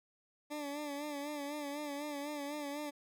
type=tone with vibrato; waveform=20% pulse; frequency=290.8 Hz; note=D4; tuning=17 cents flat; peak=-34 dBFS; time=0.5-2.91 s; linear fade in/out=20 ms; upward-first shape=sine; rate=4 Hz; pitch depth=56 cents each way; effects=none